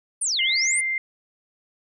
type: exponential two-way sweep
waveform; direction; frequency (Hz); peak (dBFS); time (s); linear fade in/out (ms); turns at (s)
sine; down then up; 9956 to 2800 to 9956; -21; 0.21-0.81; 10; 0.42
type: tone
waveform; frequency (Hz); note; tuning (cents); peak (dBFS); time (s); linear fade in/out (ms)
sine; 2093; C7; 0; -22; 0.39-0.98; 2
effects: none